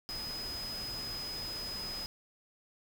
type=tone in noise; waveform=sine; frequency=5030 Hz; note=D#8; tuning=18 cents sharp; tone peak=-38 dBFS; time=0.09-2.06 s; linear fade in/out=0 ms; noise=pink; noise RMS=-45 dBFS; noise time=0.09-2.06 s; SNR=+4 dB; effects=none